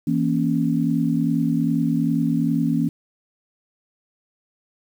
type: chord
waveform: sine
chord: A# diminished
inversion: second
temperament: equal with one note detuned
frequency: 164.81 / 234.7 / 277.2 Hz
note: E3 / A#3 / C#4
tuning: 0 / +12 / 0 cents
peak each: -22 dBFS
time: 0.07-2.89 s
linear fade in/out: 5 ms
effects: 8-bit